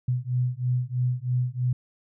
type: beating tone pair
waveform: sine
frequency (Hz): 123.47 / 126.57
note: B2 / B2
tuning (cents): 0 / +43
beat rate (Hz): 3.1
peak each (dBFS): -26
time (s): 0.08-1.73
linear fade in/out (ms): 5
effects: none